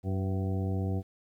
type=harmonic tone with a mistuned harmonic; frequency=95.1 Hz; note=F#2; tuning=48 cents sharp; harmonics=1 / 2 / 3 / 4 / 5 / 7 / 8; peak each=-29 / -35 / -39 / -41 / -43 / -46 / -47 dBFS; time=0.03-1.03 s; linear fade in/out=50 ms; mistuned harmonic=5; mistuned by=+51 cents; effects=11-bit